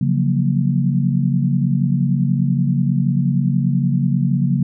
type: chord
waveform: sine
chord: Gb major seventh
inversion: second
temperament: equal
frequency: 138.59 / 174.61 / 185 / 233.1 Hz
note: Db3 / F3 / Gb3 / Bb3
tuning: 0 / 0 / 0 / 0 cents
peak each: -17 / -21 / -21 / -22 dBFS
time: 0.01-4.63 s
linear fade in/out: 5 ms
effects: none